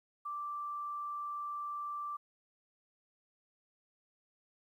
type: tone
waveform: sine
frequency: 1173 Hz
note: D6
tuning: 2 cents flat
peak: -37 dBFS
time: 0.25-2.17 s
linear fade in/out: 10 ms
effects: 12-bit